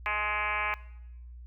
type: tone with frequency modulation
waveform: sine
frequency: 1680 Hz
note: G#6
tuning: 19 cents sharp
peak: -27 dBFS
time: 0.06-0.74 s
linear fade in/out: 0 ms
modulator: 210 Hz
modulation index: 4.2
effects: noise-tail reverb RT60 0.9 s tail -20 dB re dry + added 60 Hz sine -43 dBFS peak until 1.46 s